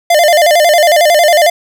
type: tone with vibrato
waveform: square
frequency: 645 Hz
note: E5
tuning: 38 cents flat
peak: -6 dBFS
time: 0.1-1.5 s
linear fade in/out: 5 ms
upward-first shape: square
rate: 11 Hz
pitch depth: 120 cents each way
effects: none